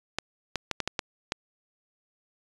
clicks, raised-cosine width 0.2 ms, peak -10 dBFS, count 7, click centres 0.186 / 0.557 / 0.713 / 0.803 / 0.876 / 0.992 / 1.321 s, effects resampled to 22050 Hz

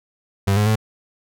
35% pulse tone with pitch steps, 98.5 / 104.6 / 108.9 Hz, G2 / G#2 / A2, +9 / +13 / -17 cents, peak -13 dBFS, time 0.47-0.758 s, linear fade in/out 10 ms, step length 96 ms, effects none

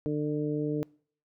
harmonic tone, 149.5 Hz, D3, 31 cents sharp, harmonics 1 / 2 / 3 / 4, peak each -33 / -30 / -32 / -43 dBFS, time 0.06-0.83 s, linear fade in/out 0 ms, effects noise-tail reverb RT60 0.5 s tail -25 dB re dry

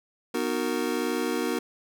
square chord, B major seventh, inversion none, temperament just, 246.9 / 308.7 / 370.4 / 463 Hz, B3 / D#4 / F#4 / A#4, 0 / -14 / +2 / -12 cents, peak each -32 dBFS, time 0.34-1.59 s, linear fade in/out 5 ms, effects none

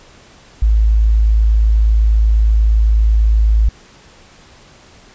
sine tone, 54.1 Hz, A1, 29 cents flat, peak -8 dBFS, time 0.62-3.69 s, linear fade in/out 5 ms, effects pink hiss -44 dBFS RMS until 5.14 s + resampled to 16000 Hz

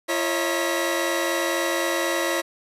sawtooth tone cluster, 340.8 / 548 / 632 / 922 / 1943 Hz, F4 / C#5 / D#5 / A#5 / B6, -42 / -20 / +27 / -19 / -29 cents, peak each -23 / -23 / -26 / -31 / -25 dBFS, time 0.08-2.42 s, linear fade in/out 20 ms, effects resampled to 32000 Hz + 9-bit

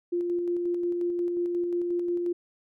sine tone with tremolo, 349.2 Hz, F4, in tune, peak -24 dBFS, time 0.12-2.33 s, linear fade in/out 10 ms, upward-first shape square, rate 5.6 Hz, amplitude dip 25%, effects none

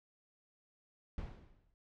brown noise with exponential decay, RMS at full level -39 dBFS, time 1.18-1.74 s, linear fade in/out 1 ms, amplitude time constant 120 ms, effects low-pass 4000 Hz 12 dB/octave

